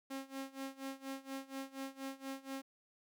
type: tone with tremolo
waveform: sawtooth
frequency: 269.6 Hz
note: C#4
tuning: 48 cents flat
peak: -36 dBFS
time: 0.1-2.62 s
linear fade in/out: 10 ms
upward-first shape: sine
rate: 4.2 Hz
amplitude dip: 90%
effects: none